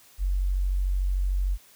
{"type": "tone", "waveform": "sine", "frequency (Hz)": 46.69, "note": "F#1", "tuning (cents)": 16, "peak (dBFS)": -22, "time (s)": [0.18, 1.58], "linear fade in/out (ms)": 50, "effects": ["white hiss -55 dBFS RMS until 1.75 s"]}